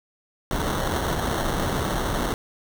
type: noise with sample-and-hold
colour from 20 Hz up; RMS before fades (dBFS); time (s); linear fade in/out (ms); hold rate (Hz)
pink; -25; 0.51-2.34; 0; 2450
effects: none